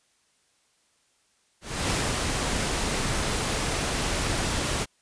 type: noise with ADSR envelope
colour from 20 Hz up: pink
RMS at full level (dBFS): -25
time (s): 1.61-4.86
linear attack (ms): 290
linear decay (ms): 200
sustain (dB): -2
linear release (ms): 33
effects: white hiss -67 dBFS RMS until 5.01 s + resampled to 22050 Hz

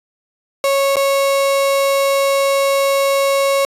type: tone with dropouts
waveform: 35% pulse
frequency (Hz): 551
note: C#5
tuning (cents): -11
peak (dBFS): -11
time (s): 0.64-3.65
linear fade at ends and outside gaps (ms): 1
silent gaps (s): 0.958-0.967
effects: resampled to 32000 Hz

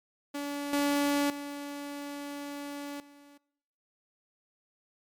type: tone with level steps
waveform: sawtooth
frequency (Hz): 286.4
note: D4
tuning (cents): -43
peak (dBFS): -29 / -21 / -33 / -49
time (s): 0.34-3.38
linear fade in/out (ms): 10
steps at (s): 0.73 / 1.3 / 3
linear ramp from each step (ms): 2
effects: noise-tail reverb RT60 0.8 s tail -23 dB re dry + MP3 96 kbps

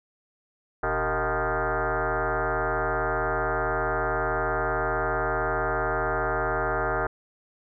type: tone with frequency modulation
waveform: sine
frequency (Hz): 384.8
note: G4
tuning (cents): -32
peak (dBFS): -23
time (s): 0.83-7.07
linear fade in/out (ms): 5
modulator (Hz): 169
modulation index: 7.1
effects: none

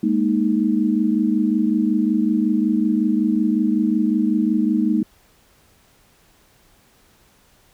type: chord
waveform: sine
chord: Ab suspended second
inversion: none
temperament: equal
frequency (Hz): 207.7 / 233.1 / 311.1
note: Ab3 / Bb3 / Eb4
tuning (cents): 0 / 0 / 0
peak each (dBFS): -20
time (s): 0.03-5.03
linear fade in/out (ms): 5
effects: pink hiss -56 dBFS RMS until 7.73 s

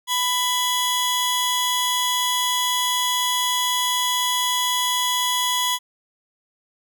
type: tone pair together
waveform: sawtooth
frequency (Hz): 995 / 3349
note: B5 / G#7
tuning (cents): +13 / +14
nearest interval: octave + major sixth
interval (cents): 2101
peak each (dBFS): -19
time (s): 0.07-5.79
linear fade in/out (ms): 50
effects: none

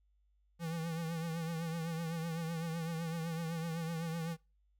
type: tone with vibrato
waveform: square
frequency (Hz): 164.81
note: E3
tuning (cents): 0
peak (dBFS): -37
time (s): 0.59-4.37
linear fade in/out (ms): 50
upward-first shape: triangle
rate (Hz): 7.9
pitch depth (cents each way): 67
effects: noise-tail reverb RT60 0.3 s tail -24 dB re dry + added 50 Hz sine -69 dBFS peak until 4.79 s

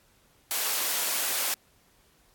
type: high-pass noise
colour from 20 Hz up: white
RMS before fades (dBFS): -28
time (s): 0.51-1.54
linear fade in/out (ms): 0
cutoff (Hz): 420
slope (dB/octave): 12
effects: pink hiss -63 dBFS RMS until 2.34 s + AAC 64 kbps

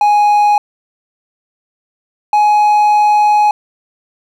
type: tone pair in turn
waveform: triangle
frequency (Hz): 830.6 / 838.3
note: G#5 / G#5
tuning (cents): 0 / +16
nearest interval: unison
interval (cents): 16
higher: second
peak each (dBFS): -5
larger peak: neither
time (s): 0.01-0.58 / 2.33-3.51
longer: second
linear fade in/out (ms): 2
effects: none

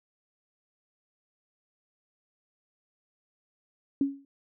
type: tone with exponential decay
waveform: sine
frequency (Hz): 277.2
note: C#4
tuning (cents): 0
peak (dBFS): -19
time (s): 4.01-4.25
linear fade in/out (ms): 2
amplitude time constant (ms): 52
effects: none

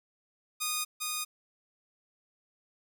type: tone with echo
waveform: 5% pulse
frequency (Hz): 1234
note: D#6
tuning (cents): -15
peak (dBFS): -18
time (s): 0.6-0.85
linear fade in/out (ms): 20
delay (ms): 400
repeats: 1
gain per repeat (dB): -2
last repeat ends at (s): 1.25
effects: none

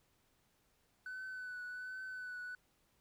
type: tone with vibrato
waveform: triangle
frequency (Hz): 1500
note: F#6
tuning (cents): +23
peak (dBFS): -40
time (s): 1.06-2.55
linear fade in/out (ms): 2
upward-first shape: triangle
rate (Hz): 1.3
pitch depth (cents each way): 32
effects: tanh soft clip ceiling -38 dBFS + pink hiss -75 dBFS RMS until 3 s

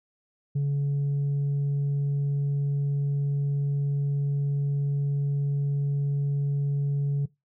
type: tone with tanh clipping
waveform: sine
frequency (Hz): 141.6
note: C#3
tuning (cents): +37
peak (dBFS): -23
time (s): 0.55-7.26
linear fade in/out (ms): 10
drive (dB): 1
effects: noise-tail reverb RT60 0.2 s tail -21 dB re dry

